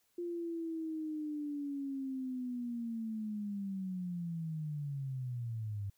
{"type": "linear sweep", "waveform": "sine", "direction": "down", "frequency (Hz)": [349.8, 98], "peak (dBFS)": -36, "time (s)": [0.18, 5.9], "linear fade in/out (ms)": 5, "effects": ["white hiss -75 dBFS RMS until 5.97 s"]}